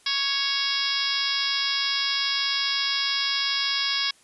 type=harmonic tone; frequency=554.4 Hz; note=C#5; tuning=in tune; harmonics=2 / 3 / 4 / 5 / 6 / 7 / 8 / 9 / 10; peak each=-35 / -33 / -32 / -35 / -29 / -31 / -34 / -28 / -34 dBFS; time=0.06-4.11 s; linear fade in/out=5 ms; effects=white hiss -57 dBFS RMS until 4.23 s + resampled to 24000 Hz